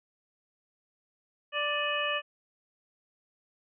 harmonic tone with a mistuned harmonic, 587.3 Hz, D5, in tune, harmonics 1 / 2 / 3 / 4 / 5, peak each -34 / -34 / -34 / -34 / -34 dBFS, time 1.52-2.22 s, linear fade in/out 50 ms, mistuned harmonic 4, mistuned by +120 cents, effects none

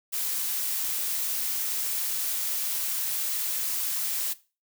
blue noise, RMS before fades -29 dBFS, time 0.12-4.34 s, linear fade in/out 20 ms, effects noise-tail reverb RT60 0.3 s tail -17 dB re dry

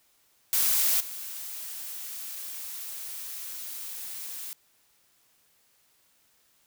blue noise with level steps, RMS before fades -24 / -38 dBFS, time 0.53-4.53 s, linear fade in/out 0 ms, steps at 1 s, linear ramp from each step 5 ms, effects white hiss -66 dBFS RMS until 6.66 s

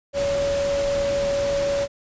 sine tone in noise, 563 Hz, C#5, 27 cents sharp, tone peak -20 dBFS, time 0.13-1.88 s, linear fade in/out 50 ms, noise pink, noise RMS -31 dBFS, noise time 0.13-1.88 s, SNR +8 dB, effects resampled to 16000 Hz

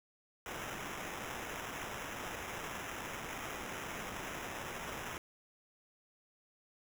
violet noise with sample-and-hold, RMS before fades -43 dBFS, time 0.46-5.18 s, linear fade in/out 2 ms, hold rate 4410 Hz, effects none

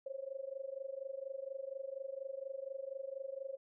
sine tone with amplitude modulation, 540 Hz, C#5, 45 cents flat, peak -37 dBFS, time 0.06-3.57 s, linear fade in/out 5 ms, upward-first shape sine, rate 24.2 Hz, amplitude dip 90%, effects none

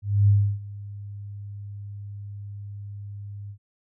sine tone with ADSR envelope, 101.5 Hz, G#2, 39 cents flat, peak -13 dBFS, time 0.02-3.58 s, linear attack 260 ms, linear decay 310 ms, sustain -21 dB, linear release 79 ms, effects none

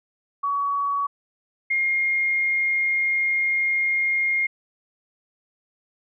sine tone pair in turn, 1129 / 2131 Hz, C#6 / C7, +31 / +31 cents, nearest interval major seventh, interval 1100 cents, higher second, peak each -21 / -19 dBFS, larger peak second, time 0.43-1.07 / 1.7-4.47 s, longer second, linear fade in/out 10 ms, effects none

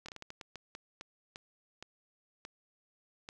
slowing click train, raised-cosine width 0.2 ms, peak -27 dBFS, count 14, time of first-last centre 0.06-3.289 s, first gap 25 ms, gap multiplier 1.34, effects none

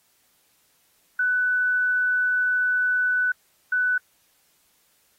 sine tone bursts at uneven times, 1493 Hz, F#6, 15 cents sharp, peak -19 dBFS, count 2, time 1.19-3.32 / 3.72-3.98 s, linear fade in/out 5 ms, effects white hiss -64 dBFS RMS until 5.18 s + AAC 48 kbps

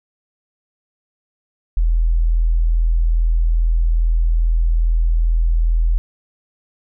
sine tone, 41.2 Hz, E1, in tune, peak -12 dBFS, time 1.77-5.98 s, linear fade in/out 0 ms, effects none

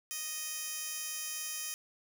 15% pulse tone with high-pass filter, 622.3 Hz, D#5, in tune, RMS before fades -39 dBFS, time 0.11-1.74 s, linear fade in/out 0 ms, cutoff 5100 Hz, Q 0.66, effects none

